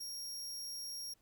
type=tone; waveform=sawtooth; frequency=5588 Hz; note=F8; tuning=in tune; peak=-39 dBFS; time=0-1.14 s; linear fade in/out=10 ms; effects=pink hiss -74 dBFS RMS until 1.21 s